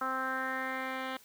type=tone with low-pass filter sweep; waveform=10% pulse; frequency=261.6 Hz; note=C4; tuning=in tune; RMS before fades=-35 dBFS; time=0.01-1.17 s; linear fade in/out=5 ms; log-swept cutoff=1300 to 2800 Hz; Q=4.4; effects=white hiss -59 dBFS RMS until 1.24 s